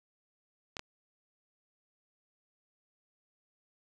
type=clicks; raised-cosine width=0.2 ms; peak=-21 dBFS; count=2; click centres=0.768 / 0.794 s; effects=none